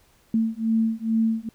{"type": "beating tone pair", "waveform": "sine", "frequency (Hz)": [222.9, 225.2], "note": ["A3", "A3"], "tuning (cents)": [23, 40], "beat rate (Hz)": 2.3, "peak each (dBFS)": -23, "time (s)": [0.34, 1.49], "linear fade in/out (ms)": 2, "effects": ["pink hiss -60 dBFS RMS until 1.54 s"]}